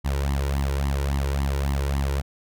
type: tone with flanger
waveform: sawtooth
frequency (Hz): 69.3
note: C#2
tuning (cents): 0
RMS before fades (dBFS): -24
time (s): 0.04-2.22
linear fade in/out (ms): 20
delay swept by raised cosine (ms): 0.97 to 2.17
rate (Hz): 3.6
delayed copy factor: +0.8
effects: none